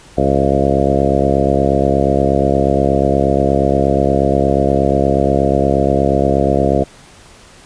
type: harmonic tone with a mistuned harmonic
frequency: 68.4 Hz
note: C#2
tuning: 23 cents flat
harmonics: 1 / 2 / 3 / 4 / 5 / 6 / 7 / 8 / 9 / 10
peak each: -20 / -20 / -20 / -20 / -20 / -20 / -20 / -20 / -20 / -20 dBFS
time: 0.17-6.84 s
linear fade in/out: 10 ms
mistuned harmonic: 10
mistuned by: +15 cents
effects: pink hiss -42 dBFS RMS until 7.65 s + resampled to 22050 Hz